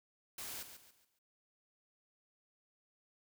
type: noise with echo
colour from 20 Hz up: white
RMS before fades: -45 dBFS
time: 0.38-0.63 s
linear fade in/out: 5 ms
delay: 140 ms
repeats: 4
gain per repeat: -9 dB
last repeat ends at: 1.19 s
effects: none